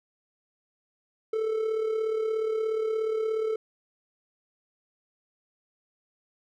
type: tone with amplitude modulation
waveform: triangle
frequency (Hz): 440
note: A4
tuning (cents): 0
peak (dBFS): -21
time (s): 1.33-3.56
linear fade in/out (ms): 5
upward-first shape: sine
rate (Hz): 36.9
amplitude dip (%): 50
effects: none